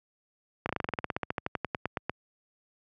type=slowing click train; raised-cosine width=0.5 ms; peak=-14 dBFS; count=22; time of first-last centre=0.66-2.096 s; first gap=32 ms; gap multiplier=1.07; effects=high-pass 80 Hz 12 dB/octave